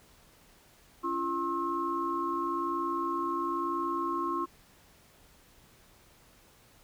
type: tone cluster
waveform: sine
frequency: 281 / 342 / 1072 / 1307 Hz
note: C#4 / F4 / C6 / E6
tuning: +24 / -36 / +42 / -15 cents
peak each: -39 / -34 / -31 / -40 dBFS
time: 1.03-4.46 s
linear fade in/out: 20 ms
effects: pink hiss -60 dBFS RMS until 6.83 s